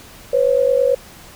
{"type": "tone pair together", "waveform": "sine", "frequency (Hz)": [497.7, 547], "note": ["B4", "C#5"], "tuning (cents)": [13, -23], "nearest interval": "major second", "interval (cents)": 164, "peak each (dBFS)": [-15, -15], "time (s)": [0.33, 0.95], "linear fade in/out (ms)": 5, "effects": ["pink hiss -41 dBFS RMS until 1.35 s"]}